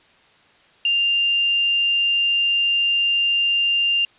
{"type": "tone", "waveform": "sine", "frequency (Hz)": 2794, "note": "F7", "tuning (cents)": 0, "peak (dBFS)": -16, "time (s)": [0.85, 4.05], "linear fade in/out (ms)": 2, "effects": ["white hiss -54 dBFS RMS until 4.18 s", "resampled to 8000 Hz"]}